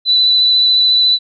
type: tone with vibrato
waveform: sine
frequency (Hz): 3987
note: B7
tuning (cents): +16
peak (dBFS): -8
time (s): 0.05-1.19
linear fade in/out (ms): 50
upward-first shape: sine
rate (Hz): 14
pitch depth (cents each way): 19
effects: none